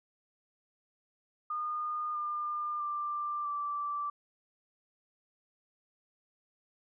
sine tone with pitch steps, 1220 / 1201.8 / 1183.9 / 1166.3 Hz, D#6 / D6 / D6 / D6, -34 / +40 / +14 / -12 cents, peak -32 dBFS, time 1.5-4.1 s, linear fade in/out 5 ms, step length 650 ms, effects none

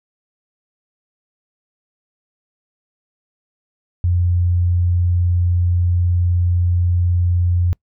sine tone, 88.1 Hz, F2, 16 cents sharp, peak -13 dBFS, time 4.04-7.73 s, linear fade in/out 0 ms, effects noise-tail reverb RT60 0.1 s tail -25 dB re dry

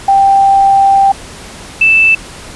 sine tone pair in turn, 786 / 2644 Hz, G5 / E7, +4 / +5 cents, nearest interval octave + major sixth, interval 2101 cents, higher second, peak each -4 dBFS, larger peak neither, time 0.08-1.12 / 1.81-2.15 s, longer first, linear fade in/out 5 ms, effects pink hiss -30 dBFS RMS until 2.55 s + resampled to 24000 Hz

